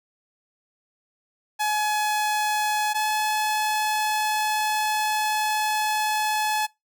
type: tone pair in turn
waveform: sawtooth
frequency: 847 / 855.4 Hz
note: G#5 / A5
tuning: +34 / -49 cents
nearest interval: unison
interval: 17 cents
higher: second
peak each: -18 dBFS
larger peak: neither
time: 1.59-2.94 / 2.94-6.67 s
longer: second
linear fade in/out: 20 ms
effects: noise-tail reverb RT60 0.2 s tail -24 dB re dry